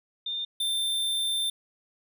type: tone pair in turn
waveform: sine / square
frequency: 3611 / 3576 Hz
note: A7 / A7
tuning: +44 / +27 cents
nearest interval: unison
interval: 17 cents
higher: first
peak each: -29 / -26 dBFS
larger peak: second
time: 0.26-0.45 / 0.6-1.5 s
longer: second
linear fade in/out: 5 ms
effects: none